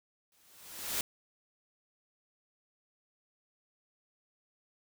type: noise with exponential growth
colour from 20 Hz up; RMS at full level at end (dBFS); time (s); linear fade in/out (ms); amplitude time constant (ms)
white; -31; 0.32-1.01; 2; 150
effects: none